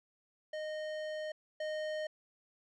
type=tone pair in turn; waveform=square; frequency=617 / 617 Hz; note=D#5 / D#5; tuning=-15 / -15 cents; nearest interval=unison; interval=0 cents; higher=neither; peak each=-38 / -36 dBFS; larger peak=second; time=0.53-1.32 / 1.6-2.07 s; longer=first; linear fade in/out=5 ms; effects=low-pass 4000 Hz 12 dB/octave